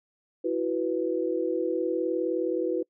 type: chord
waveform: sine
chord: E suspended second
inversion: none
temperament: equal with one note detuned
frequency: 330.6 / 370 / 493.9 Hz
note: E4 / F#4 / B4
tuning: +5 / 0 / 0 cents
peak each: -29 dBFS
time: 0.44-2.83 s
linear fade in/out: 10 ms
effects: noise-tail reverb RT60 0.1 s tail -26 dB re dry